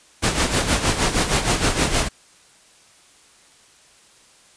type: noise with tremolo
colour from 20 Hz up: pink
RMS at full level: -17 dBFS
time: 0.22-2.09 s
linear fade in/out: 20 ms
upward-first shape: sine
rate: 6.4 Hz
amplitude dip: 65%
effects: white hiss -52 dBFS RMS until 4.56 s + resampled to 22050 Hz